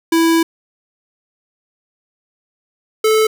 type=tone pair in turn; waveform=square; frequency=329.6 / 435.9 Hz; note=E4 / A4; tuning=0 / -16 cents; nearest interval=perfect fourth; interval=484 cents; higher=second; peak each=-11 dBFS; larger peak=neither; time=0.12-0.43 / 3.04-3.27 s; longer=first; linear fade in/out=5 ms; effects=none